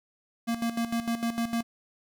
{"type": "tone with tremolo", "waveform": "square", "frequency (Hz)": 232, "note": "A#3", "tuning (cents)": -8, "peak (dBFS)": -26, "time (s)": [0.47, 1.63], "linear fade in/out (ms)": 20, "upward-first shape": "square", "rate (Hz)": 6.6, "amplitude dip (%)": 70, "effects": []}